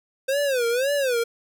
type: tone with vibrato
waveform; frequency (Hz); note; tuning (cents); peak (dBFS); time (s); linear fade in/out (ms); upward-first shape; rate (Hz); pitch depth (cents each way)
square; 518; C5; -17; -21; 0.28-1.24; 10; sine; 1.9; 190
effects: none